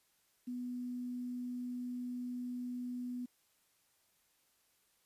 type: tone with quantisation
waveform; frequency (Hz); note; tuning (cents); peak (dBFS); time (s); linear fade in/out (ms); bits
sine; 246.9; B3; 0; -38; 0.47-3.26; 10; 11
effects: white hiss -74 dBFS RMS until 5.05 s + resampled to 32000 Hz